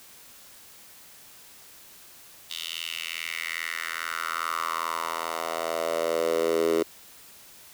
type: tone with high-pass filter sweep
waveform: 10% pulse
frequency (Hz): 82.41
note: E2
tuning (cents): 0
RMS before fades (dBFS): -29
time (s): 2.5-6.83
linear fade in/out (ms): 5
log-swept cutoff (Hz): 3400 to 380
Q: 3.9
effects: white hiss -50 dBFS RMS until 7.73 s